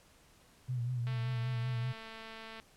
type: tone with vibrato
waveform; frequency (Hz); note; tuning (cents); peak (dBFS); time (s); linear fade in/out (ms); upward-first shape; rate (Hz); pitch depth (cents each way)
sine; 122.6; B2; -12; -32; 0.68-1.93; 20; triangle; 5.2; 78
type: click train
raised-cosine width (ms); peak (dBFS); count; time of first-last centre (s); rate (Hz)
0.3; -32; 342; 1.07-2.599; 223
effects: pink hiss -63 dBFS RMS until 2.76 s + low-pass 12000 Hz 12 dB/octave